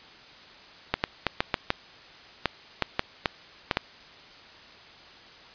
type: clicks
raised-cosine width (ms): 0.3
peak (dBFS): -6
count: 12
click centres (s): 0.94 / 1.039 / 1.267 / 1.405 / 1.542 / 1.704 / 2.457 / 2.823 / 2.994 / 3.258 / 3.712 / 3.771
effects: white hiss -49 dBFS RMS until 5.54 s + resampled to 11025 Hz